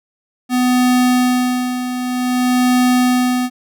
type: tone with tremolo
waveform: square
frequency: 250 Hz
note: B3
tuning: 21 cents sharp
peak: -11 dBFS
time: 0.49-3.5 s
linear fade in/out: 50 ms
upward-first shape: sine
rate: 0.53 Hz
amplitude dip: 65%
effects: none